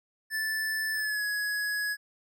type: tone with pitch glide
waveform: square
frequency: 1755 to 1677.7 Hz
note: A6 to G#6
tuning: -5 to +17 cents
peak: -29 dBFS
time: 0.3-1.97 s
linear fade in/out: 50 ms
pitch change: -78 cents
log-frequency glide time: 0.93-1.24 s
effects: none